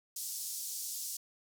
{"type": "band-pass noise", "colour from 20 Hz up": "pink", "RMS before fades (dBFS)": -40, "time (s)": [0.16, 1.17], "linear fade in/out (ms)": 5, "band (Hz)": [5300, 16000], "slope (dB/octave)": 24, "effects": []}